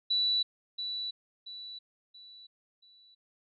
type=tone with echo; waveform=sine; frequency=3951 Hz; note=B7; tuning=in tune; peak=-25 dBFS; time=0.1-0.43 s; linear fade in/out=10 ms; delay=680 ms; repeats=4; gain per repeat=-8 dB; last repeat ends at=3.15 s; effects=none